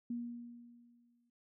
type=tone with exponential decay; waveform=sine; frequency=238.2 Hz; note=A#3; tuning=38 cents sharp; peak=-35 dBFS; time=0.1-1.3 s; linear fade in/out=5 ms; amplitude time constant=260 ms; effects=noise-tail reverb RT60 0.2 s tail -23 dB re dry